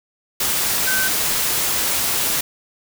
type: tone in noise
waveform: sine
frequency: 1530 Hz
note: G6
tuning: 42 cents flat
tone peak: -20 dBFS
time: 0.87-1.08 s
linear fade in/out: 5 ms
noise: white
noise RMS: -20 dBFS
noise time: 0.4-2.41 s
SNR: -3 dB
effects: none